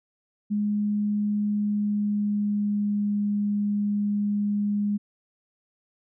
sine tone with pitch glide, 207.7 to 205.6 Hz, G#3 to G#3, 0 to -17 cents, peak -22 dBFS, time 0.5-4.98 s, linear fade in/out 20 ms, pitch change -17 cents, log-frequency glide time 1.48-3.15 s, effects none

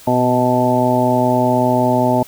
harmonic tone with a mistuned harmonic, 125.1 Hz, B2, 23 cents sharp, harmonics 1 / 2 / 3 / 4 / 5 / 6 / 7, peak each -21 / -17 / -22 / -25 / -17 / -26 / -18 dBFS, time 0.07-2.23 s, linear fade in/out 5 ms, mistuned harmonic 1, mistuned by -35 cents, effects white hiss -41 dBFS RMS until 2.27 s

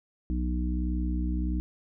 harmonic tone, 61.5 Hz, B1, 7 cents flat, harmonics 1 / 3 / 4 / 5, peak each -27 / -34 / -39 / -35 dBFS, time 0.3-1.6 s, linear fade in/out 0 ms, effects none

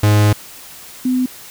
45% pulse / sine tone pair in turn, 104.6 / 253.9 Hz, G#2 / B3, +13 / +48 cents, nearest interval octave + minor third, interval 1535 cents, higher second, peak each -9 / -13 dBFS, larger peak first, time 0.03-0.33 / 1.05-1.26 s, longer first, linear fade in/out 5 ms, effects white hiss -37 dBFS RMS until 1.5 s

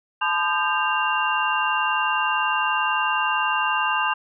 sine tone cluster, 865 / 1016 / 1215 / 1578 / 2779 Hz, A5 / B5 / D#6 / G6 / F7, -30 / +49 / -42 / +11 / -9 cents, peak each -26 dBFS, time 0.21-4.14 s, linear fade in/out 10 ms, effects none

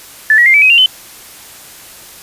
sine tone with pitch steps, 1748 / 1917.3 / 2103 / 2306 / 2530 / 2775 / 3043 Hz, A6 / A#6 / C7 / D7 / D#7 / F7 / F#7, -12 / +48 / +8 / -32 / +28 / -12 / +48 cents, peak -4 dBFS, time 0.3-0.86 s, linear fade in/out 2 ms, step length 80 ms, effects white hiss -35 dBFS RMS until 2.22 s + resampled to 32000 Hz

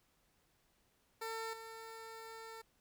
15% pulse tone with level steps, 449.5 Hz, A4, 37 cents sharp, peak -34 / -42 dBFS, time 1.21-2.62 s, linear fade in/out 10 ms, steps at 1.53 s, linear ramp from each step 5 ms, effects pink hiss -75 dBFS RMS until 2.8 s

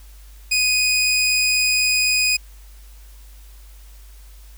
20% pulse tone, 2491 Hz, D#7, 1 cent sharp, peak -11 dBFS, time 0.51-2.37 s, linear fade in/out 10 ms, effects added 50 Hz sine -40 dBFS peak until 4.57 s + white hiss -52 dBFS RMS until 4.57 s

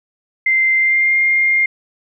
sine tone with pitch glide, 2084 to 2117 Hz, C7 to C7, -7 to +20 cents, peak -11 dBFS, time 0.46-1.66 s, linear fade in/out 5 ms, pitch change +27 cents, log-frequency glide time 0.76-1.16 s, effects none

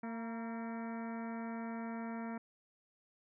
harmonic tone with a mistuned harmonic, 228.2 Hz, A#3, 37 cents flat, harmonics 1 / 2 / 3 / 4 / 5 / 6 / 7 / 8 / 9 / 10, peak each -40 / -51 / -49 / -50 / -59 / -53 / -59 / -56 / -63 / -59 dBFS, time 0.03-2.38 s, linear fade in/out 5 ms, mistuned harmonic 4, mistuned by +48 cents, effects none

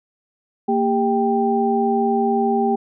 sine tone cluster, 230.6 / 399 / 787 Hz, A#3 / G4 / G5, -19 / +31 / +7 cents, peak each -20 dBFS, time 0.68-2.76 s, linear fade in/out 10 ms, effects none

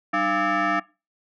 sine tone with frequency modulation, 304.3 Hz, D#4, 38 cents flat, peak -18 dBFS, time 0.13-0.8 s, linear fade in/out 10 ms, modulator 498 Hz, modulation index 3.4, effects noise-tail reverb RT60 0.3 s tail -23 dB re dry + tanh soft clip ceiling -17 dBFS

